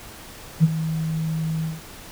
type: tone with ADSR envelope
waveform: sine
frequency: 160 Hz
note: D#3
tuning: 49 cents sharp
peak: -8 dBFS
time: 0.6-1.81 s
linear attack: 37 ms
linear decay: 33 ms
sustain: -14 dB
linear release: 170 ms
effects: tanh soft clip ceiling -5 dBFS + pink hiss -41 dBFS RMS until 2.11 s